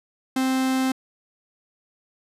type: tone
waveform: 45% pulse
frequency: 261.6 Hz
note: C4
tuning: in tune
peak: -20 dBFS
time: 0.36-0.92 s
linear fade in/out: 5 ms
effects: resampled to 32000 Hz